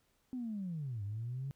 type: linear two-way sweep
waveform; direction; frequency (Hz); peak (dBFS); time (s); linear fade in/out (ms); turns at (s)
sine; down then up; 259.6 to 98 to 140.5; -36; 0.33-1.51; 0; 1.03
effects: tanh soft clip ceiling -32 dBFS + pink hiss -75 dBFS RMS until 1.55 s